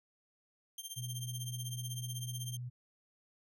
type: tone with tremolo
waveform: 15% pulse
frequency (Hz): 3169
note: G7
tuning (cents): +18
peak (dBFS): -32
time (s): 0.78-2.57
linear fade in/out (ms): 2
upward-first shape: triangle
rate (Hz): 16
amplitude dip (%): 95
type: tone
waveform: sine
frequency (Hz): 123.4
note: B2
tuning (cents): -1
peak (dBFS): -39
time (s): 0.96-2.7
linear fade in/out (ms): 20
effects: none